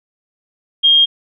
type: tone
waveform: sine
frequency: 3228 Hz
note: G#7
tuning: 50 cents flat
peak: -7 dBFS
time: 0.83-1.06 s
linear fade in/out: 20 ms
effects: none